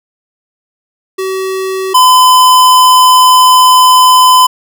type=tone pair in turn; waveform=square; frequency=380 / 1014.5 Hz; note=F#4 / B5; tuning=+46 / +46 cents; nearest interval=octave + perfect fourth; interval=1700 cents; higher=second; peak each=-14 / -3 dBFS; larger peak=second; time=1.18-1.94 / 1.94-4.47 s; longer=second; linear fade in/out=10 ms; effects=none